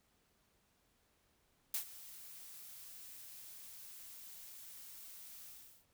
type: noise with ADSR envelope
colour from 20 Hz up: blue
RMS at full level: -36 dBFS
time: 1.74-5.86 s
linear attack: 4 ms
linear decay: 96 ms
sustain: -17 dB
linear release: 380 ms
effects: pink hiss -75 dBFS RMS until 5.93 s